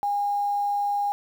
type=tone with quantisation; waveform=sine; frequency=814 Hz; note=G#5; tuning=35 cents flat; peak=-22 dBFS; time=0.03-1.12 s; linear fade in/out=0 ms; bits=8; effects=none